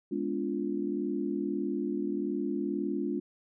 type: chord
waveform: sine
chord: G# diminished seventh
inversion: none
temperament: equal with one note detuned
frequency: 207.7 / 246.9 / 287.6 / 349.2 Hz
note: G#3 / B3 / D4 / F4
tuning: 0 / 0 / -36 / 0 cents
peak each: -35 / -38 / -33 / -34 dBFS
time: 0.11-3.2 s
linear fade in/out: 10 ms
effects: none